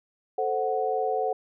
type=chord; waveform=sine; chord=F# diminished; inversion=first; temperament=equal; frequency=440 / 523.3 / 740 Hz; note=A4 / C5 / F#5; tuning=0 / 0 / 0 cents; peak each=-28 / -30 / -27 dBFS; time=0.38-1.33 s; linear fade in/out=5 ms; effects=none